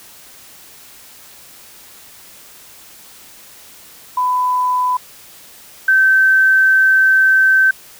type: tone pair in turn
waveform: sine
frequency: 1000 / 1545.8 Hz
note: B5 / G6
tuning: +21 / -25 cents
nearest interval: minor sixth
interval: 754 cents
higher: second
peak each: -13 / -8 dBFS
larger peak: second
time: 4.17-4.97 / 5.88-7.71 s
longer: second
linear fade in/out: 5 ms
effects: white hiss -41 dBFS RMS until 7.99 s